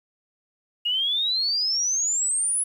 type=exponential sweep; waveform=sine; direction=up; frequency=2837 to 10380 Hz; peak=-21 dBFS; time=0.85-2.64 s; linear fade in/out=10 ms; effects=9-bit